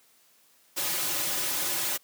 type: noise with comb filter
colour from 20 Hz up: white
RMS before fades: -29 dBFS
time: 0.76-1.98 s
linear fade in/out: 20 ms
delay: 4.4 ms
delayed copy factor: -0.85
effects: white hiss -62 dBFS RMS until 2.03 s + high-pass 150 Hz 12 dB/octave